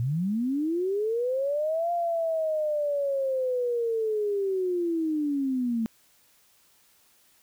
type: linear two-way sweep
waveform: sine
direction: up then down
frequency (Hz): 112.4 to 697 to 220.6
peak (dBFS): -24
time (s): 0-5.86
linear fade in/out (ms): 0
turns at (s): 1.92
effects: white hiss -62 dBFS RMS until 7.42 s